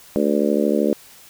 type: harmonic tone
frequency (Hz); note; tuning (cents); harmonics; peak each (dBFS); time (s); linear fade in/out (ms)
73; D2; -10; 3 / 4 / 5 / 6 / 7 / 8; -21 / -22 / -23 / -24 / -24 / -25; 0.16-0.93; 0
effects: white hiss -46 dBFS RMS until 1.29 s